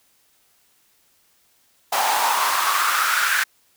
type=noise with high-pass filter sweep; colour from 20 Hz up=pink; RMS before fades=-20 dBFS; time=1.92-3.44 s; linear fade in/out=10 ms; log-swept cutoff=780 to 1600 Hz; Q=4.8; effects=white hiss -61 dBFS RMS until 3.76 s